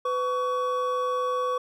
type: tone pair together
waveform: triangle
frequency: 502 / 1127 Hz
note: B4 / C#6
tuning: +28 / +28 cents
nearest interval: octave + major second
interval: 1400 cents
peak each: -25 dBFS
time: 0.05-1.58 s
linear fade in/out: 5 ms
effects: none